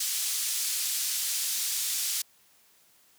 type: band-pass noise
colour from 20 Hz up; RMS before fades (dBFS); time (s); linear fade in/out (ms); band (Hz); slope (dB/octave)
pink; -30; 0-2.22; 5; 5000 to 14000; 12
effects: white hiss -62 dBFS RMS until 3.18 s + high-pass 80 Hz 12 dB/octave